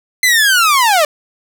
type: linear sweep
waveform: sawtooth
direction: down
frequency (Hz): 2065 to 577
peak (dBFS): -5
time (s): 0.23-1.05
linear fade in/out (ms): 2
effects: none